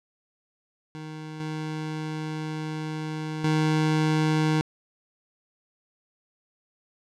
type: tone with level steps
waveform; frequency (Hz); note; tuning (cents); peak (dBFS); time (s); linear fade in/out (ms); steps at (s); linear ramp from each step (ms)
25% pulse; 155.56; D#3; 0; -32 / -26 / -17; 0.95-4.61; 0; 1.4 / 3.44; 2
effects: low-pass 6000 Hz 12 dB/octave